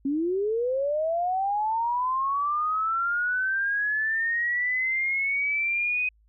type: linear sweep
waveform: sine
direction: up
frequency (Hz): 267 to 2511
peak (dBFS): -23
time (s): 0.05-6.09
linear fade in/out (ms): 5
effects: added 53 Hz sine -58 dBFS peak until 6.28 s